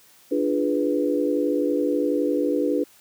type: chord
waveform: sine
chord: D diminished seventh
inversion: none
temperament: equal with one note detuned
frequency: 293.7 / 345.6 / 415.3 / 493.9 Hz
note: D4 / F4 / Ab4 / Cb5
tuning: 0 / -18 / 0 / 0 cents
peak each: -23 / -27 / -27 / -25 dBFS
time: 0.31-2.84 s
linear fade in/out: 10 ms
effects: white hiss -54 dBFS RMS until 3 s + high-pass 100 Hz 12 dB/octave